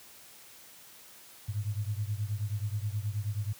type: beating tone pair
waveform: sine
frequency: 100.9 / 110.3 Hz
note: G#2 / A2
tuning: -49 / +5 cents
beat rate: 9.4 Hz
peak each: -32 / -34 dBFS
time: 1.48-3.53 s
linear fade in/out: 10 ms
effects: white hiss -53 dBFS RMS until 3.59 s + high-pass 60 Hz 12 dB/octave